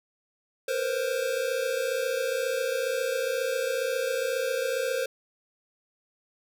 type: tone cluster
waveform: square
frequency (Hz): 464.9 / 492.3 / 527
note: A#4 / B4 / C5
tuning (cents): -5 / -6 / +12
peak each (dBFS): -33 / -34 / -29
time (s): 0.68-5.06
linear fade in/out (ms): 5
effects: none